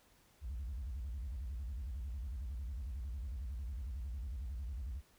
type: tone with vibrato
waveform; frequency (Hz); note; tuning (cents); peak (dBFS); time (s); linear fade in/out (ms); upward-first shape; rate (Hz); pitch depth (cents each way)
sine; 63.4; B1; +46; -37; 0.41-5.02; 50; square; 11; 230
effects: tanh soft clip ceiling -37 dBFS + pink hiss -68 dBFS RMS until 5.18 s